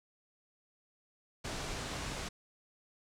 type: low-pass noise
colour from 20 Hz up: pink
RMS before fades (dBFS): -40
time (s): 1.44-2.29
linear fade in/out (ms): 10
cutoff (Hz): 8300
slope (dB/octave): 24
effects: none